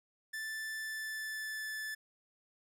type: tone with pitch glide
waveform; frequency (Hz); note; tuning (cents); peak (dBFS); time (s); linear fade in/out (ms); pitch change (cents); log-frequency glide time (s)
45% pulse; 1760 to 1744.8; A6 to A6; 0 to -15; -38; 0.33-1.95; 10; -15; 0.78-1.7
effects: none